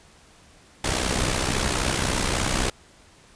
pink noise with amplitude modulation, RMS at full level -21 dBFS, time 0.84-2.7 s, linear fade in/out 5 ms, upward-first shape sine, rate 63.6 Hz, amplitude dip 65%, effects pink hiss -53 dBFS RMS until 3.35 s + resampled to 22050 Hz

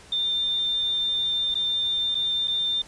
sine tone with dropouts, 3597 Hz, A7, 37 cents sharp, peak -22 dBFS, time 0.12-2.82 s, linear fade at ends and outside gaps 5 ms, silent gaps 1.544-1.553 / 2.147-2.151 / 2.475-2.479 s, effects pink hiss -48 dBFS RMS until 2.87 s + resampled to 22050 Hz

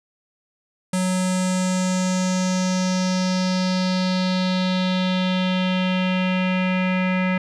square tone with low-pass filter sweep, 184.7 Hz, F#3, 3 cents flat, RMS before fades -21 dBFS, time 0.93-7.38 s, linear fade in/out 5 ms, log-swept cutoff 9000 to 2200 Hz, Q 3.5, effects none

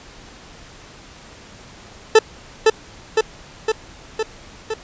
40% pulse tone with echo, 440 Hz, A4, in tune, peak -5 dBFS, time 2.15-2.19 s, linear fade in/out 5 ms, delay 510 ms, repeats 5, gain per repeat -3 dB, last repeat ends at 4.74 s, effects pink hiss -42 dBFS RMS until 4.83 s + resampled to 16000 Hz

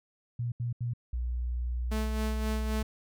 sine tone bursts, 119.7 Hz, A#2, 46 cents sharp, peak -29 dBFS, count 3, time 0.39-0.936 s, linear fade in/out 5 ms, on 130 ms, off 78 ms
sine tone, 60.6 Hz, B1, 32 cents flat, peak -29 dBFS, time 1.13-2.83 s, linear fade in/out 5 ms
sawtooth tone with tremolo, 217.4 Hz, A3, 21 cents flat, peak -27 dBFS, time 1.91-2.83 s, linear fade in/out 10 ms, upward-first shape sine, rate 3.8 Hz, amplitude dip 50%
effects none

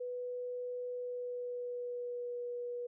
sine tone with pitch glide, 493.9 to 484.9 Hz, B4 to B4, 0 to -32 cents, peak -37 dBFS, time 0-2.87 s, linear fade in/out 10 ms, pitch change -32 cents, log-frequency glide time 0.91-2.39 s, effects none

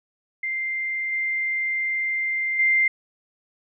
sine tone with level steps, 2093 Hz, C7, in tune, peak -24 / -22 / -16 dBFS, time 0.43-2.88 s, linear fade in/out 5 ms, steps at 1.12 / 2.59 s, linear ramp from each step 5 ms, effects none

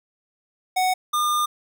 square tone pair in turn, 742 / 1207.9 Hz, F#5 / D6, +5 / +48 cents, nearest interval minor sixth, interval 843 cents, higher second, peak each -19 / -20 dBFS, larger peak first, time 0.76-0.94 / 1.13-1.46 s, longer second, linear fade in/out 10 ms, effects none

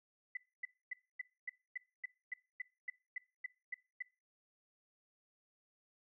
sine tone bursts, 2000 Hz, B6, 21 cents sharp, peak -38 dBFS, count 14, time 0.35-4.024 s, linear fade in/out 5 ms, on 21 ms, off 260 ms, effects noise-tail reverb RT60 0.3 s tail -20 dB re dry

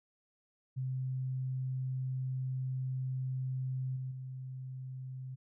sine tone with level steps, 130 Hz, C3, 11 cents flat, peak -33 / -36 / -40 dBFS, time 0.76-5.36 s, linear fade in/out 20 ms, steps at 3.96 / 4.11 s, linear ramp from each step 5 ms, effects none

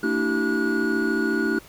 triangle tone cluster, 226.5 / 291.7 / 325.9 / 384.5 / 1452 Hz, A#3 / D4 / E4 / G4 / F#6, -50 / -12 / -20 / -33 / -33 cents, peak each -25 dBFS, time 0.03-1.59 s, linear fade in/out 5 ms, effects pink hiss -48 dBFS RMS until 1.68 s

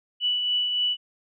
sine tone with tremolo, 2960 Hz, F#7, in tune, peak -20 dBFS, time 0.2-0.97 s, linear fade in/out 50 ms, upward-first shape triangle, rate 3.5 Hz, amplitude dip 40%, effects none

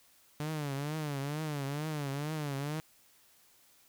sawtooth tone with vibrato, 146.8 Hz, D3, in tune, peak -30 dBFS, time 0.4-2.8 s, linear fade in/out 0 ms, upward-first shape triangle, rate 2.2 Hz, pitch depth 140 cents each way, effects white hiss -64 dBFS RMS until 3.88 s

